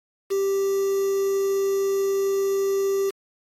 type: tone with quantisation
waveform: triangle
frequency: 392 Hz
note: G4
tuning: in tune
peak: -18 dBFS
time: 0.3-3.11 s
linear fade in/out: 20 ms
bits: 6
effects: AAC 48 kbps